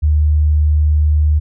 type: tone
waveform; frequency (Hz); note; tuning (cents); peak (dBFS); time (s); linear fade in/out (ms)
sine; 75.6; D#2; -49; -9; 0.02-1.4; 20
effects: none